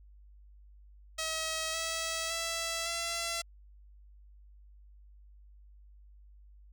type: tone with pitch steps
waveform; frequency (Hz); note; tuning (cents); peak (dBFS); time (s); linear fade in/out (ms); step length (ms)
5% pulse; 640 / 651.6 / 663.3 / 675.3; D#5 / E5 / E5 / E5; +49 / -20 / +11 / +42; -21; 1.18-3.42; 10; 560
effects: added 50 Hz sine -53 dBFS peak until 6.72 s